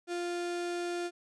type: tone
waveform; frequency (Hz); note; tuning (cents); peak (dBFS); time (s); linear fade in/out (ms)
35% pulse; 349.2; F4; 0; -31; 0.07-1.11; 50
effects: resampled to 22050 Hz